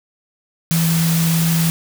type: tone in noise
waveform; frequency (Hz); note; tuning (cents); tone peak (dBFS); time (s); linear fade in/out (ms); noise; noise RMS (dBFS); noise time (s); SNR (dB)
sine; 164.81; E3; 0; -14; 0.71-1.7; 0; white; -23; 0.71-1.7; +6
effects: none